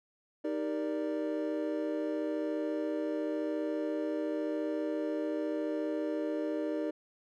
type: chord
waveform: triangle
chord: Eb major seventh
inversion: none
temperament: equal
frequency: 311.1 / 392 / 466.2 / 587.3 Hz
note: Eb4 / G4 / Bb4 / D5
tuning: 0 / 0 / 0 / 0 cents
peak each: -32 / -38 / -37 / -35 dBFS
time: 0.44-6.91 s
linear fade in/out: 10 ms
effects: none